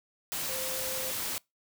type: tone in noise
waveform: sine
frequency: 521 Hz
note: C5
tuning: 7 cents flat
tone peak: -39 dBFS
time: 0.49-1.11 s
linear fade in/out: 0 ms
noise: white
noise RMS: -34 dBFS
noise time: 0.32-1.38 s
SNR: -8 dB
effects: noise-tail reverb RT60 0.2 s tail -25 dB re dry